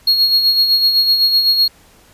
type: tone with tremolo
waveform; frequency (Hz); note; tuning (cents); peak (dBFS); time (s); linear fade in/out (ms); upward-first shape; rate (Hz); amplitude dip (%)
triangle; 4300; C8; +47; -7; 0.07-1.68; 5; sine; 7.9; 50
effects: pink hiss -48 dBFS RMS until 2.13 s + resampled to 32000 Hz